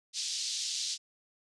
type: band-pass noise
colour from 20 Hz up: pink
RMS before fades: -35 dBFS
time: 0.13-0.98 s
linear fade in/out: 50 ms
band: 3900 to 6700 Hz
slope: 24 dB/octave
effects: resampled to 24000 Hz